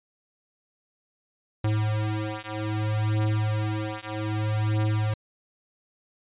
square beating tone pair, 107 / 107.63 Hz, A2 / A2, -48 / -38 cents, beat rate 0.63 Hz, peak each -28 dBFS, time 1.64-5.14 s, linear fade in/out 5 ms, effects resampled to 8000 Hz

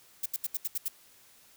violet noise bursts, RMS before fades -31 dBFS, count 7, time 0.23-0.883 s, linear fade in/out 5 ms, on 29 ms, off 75 ms, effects white hiss -59 dBFS RMS until 1.56 s

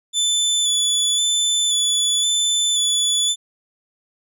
25% pulse tone with vibrato, 3482 Hz, A7, 19 cents flat, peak -12 dBFS, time 0.13-3.36 s, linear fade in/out 50 ms, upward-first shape square, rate 0.95 Hz, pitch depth 19 cents each way, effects none

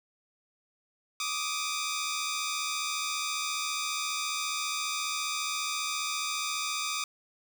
10% pulse tone pair together, 1169.8 / 1244.5 Hz, D6 / D#6, -7 / 0 cents, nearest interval minor second, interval 107 cents, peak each -25 dBFS, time 1.2-7.04 s, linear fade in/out 2 ms, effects none

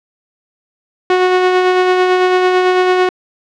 sawtooth tone with tremolo, 366.7 Hz, F#4, 15 cents flat, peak -4 dBFS, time 1.1-3.09 s, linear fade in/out 2 ms, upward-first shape sine, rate 9 Hz, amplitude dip 30%, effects low-pass 3000 Hz 12 dB/octave

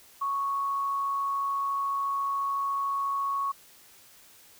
sine tone with amplitude modulation, 1108.7 Hz, C#6, in tune, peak -25 dBFS, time 0.21-3.52 s, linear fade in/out 10 ms, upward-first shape sine, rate 134 Hz, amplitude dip 25%, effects white hiss -55 dBFS RMS until 4.59 s

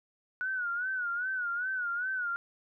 sine tone with vibrato, 1465 Hz, F#6, 18 cents flat, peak -30 dBFS, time 0.41-2.36 s, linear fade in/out 0 ms, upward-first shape sine, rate 2.5 Hz, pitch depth 96 cents each way, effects none

